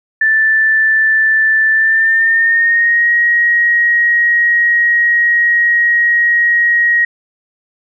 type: tone with pitch glide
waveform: sine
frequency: 1763 to 1889.5 Hz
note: A6 to A#6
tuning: +3 to +23 cents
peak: -8 dBFS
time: 0.21-7.05 s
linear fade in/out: 5 ms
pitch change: +120 cents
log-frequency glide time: 1.72-3.11 s
effects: none